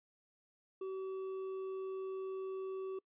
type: tone with hard clipping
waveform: triangle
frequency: 381.1 Hz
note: G4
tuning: 49 cents flat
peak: -40 dBFS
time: 0.81-2.99 s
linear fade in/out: 5 ms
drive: 8 dB
effects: noise-tail reverb RT60 0.1 s tail -25 dB re dry + resampled to 8000 Hz